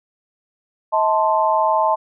sine chord, A diminished, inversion second, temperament equal with one note detuned, 638.6 / 880 / 1046.5 Hz, Eb5 / A5 / C6, +45 / 0 / 0 cents, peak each -19 / -17 / -20 dBFS, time 0.92-1.96 s, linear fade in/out 20 ms, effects none

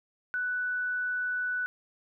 sine tone, 1487 Hz, F#6, 8 cents sharp, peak -28 dBFS, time 0.34-1.66 s, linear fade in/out 0 ms, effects none

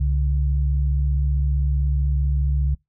sine tone pair together, 67.3 / 142.6 Hz, C2 / C#3, +49 / +49 cents, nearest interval octave + minor second, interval 1300 cents, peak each -18 / -25 dBFS, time 0-2.75 s, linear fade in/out 10 ms, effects noise-tail reverb RT60 0.2 s tail -26 dB re dry

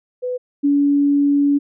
sine tone pair in turn, 499.4 / 284.9 Hz, B4 / C#4, +19 / +48 cents, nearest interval minor seventh, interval 971 cents, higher first, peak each -20 / -12 dBFS, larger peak second, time 0.22-0.38 / 0.63-1.59 s, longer second, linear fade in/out 20 ms, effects none

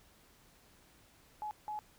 sine tone bursts at uneven times, 847 Hz, G#5, 34 cents sharp, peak -37 dBFS, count 2, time 1.42-1.51 / 1.68-1.79 s, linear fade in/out 0 ms, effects pink hiss -64 dBFS RMS until 1.98 s

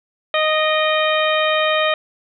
harmonic tone with a mistuned harmonic, 621 Hz, D#5, 3 cents flat, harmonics 1 / 2 / 3 / 4 / 5 / 6, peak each -18 / -21 / -23 / -24 / -25 / -26 dBFS, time 0.34-1.94 s, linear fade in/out 2 ms, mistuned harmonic 4, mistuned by -34 cents, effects none

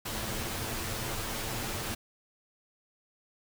pink noise with comb filter, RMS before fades -35 dBFS, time 0.05-1.95 s, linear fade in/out 10 ms, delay 9 ms, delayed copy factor +0.6, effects none

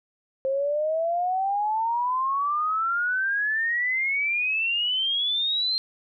sine exponential sweep, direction up, 528 to 4186 Hz, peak -22 dBFS, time 0.45-5.78 s, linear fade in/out 0 ms, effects none

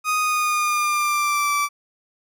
30% pulse tone with pitch glide, 1244.5 to 1161.2 Hz, D#6 to D6, 0 to -20 cents, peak -16 dBFS, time 0.04-1.69 s, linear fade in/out 50 ms, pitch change -120 cents, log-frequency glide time 0.19-1.54 s, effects none

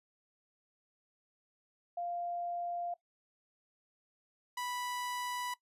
sine / sawtooth tone pair in turn, 697 / 985.7 Hz, F5 / B5, -4 / -4 cents, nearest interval tritone, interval 600 cents, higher second, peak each -35 / -33 dBFS, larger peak second, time 1.97-2.94 / 4.57-5.54 s, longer neither, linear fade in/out 5 ms, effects noise-tail reverb RT60 0.1 s tail -18 dB re dry + resampled to 32000 Hz

